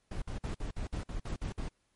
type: noise bursts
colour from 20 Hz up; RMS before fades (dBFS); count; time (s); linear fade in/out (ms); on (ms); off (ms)
brown; -36; 10; 0.11-1.687; 5; 110; 53
effects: pink hiss -75 dBFS RMS until 1.95 s + MP3 48 kbps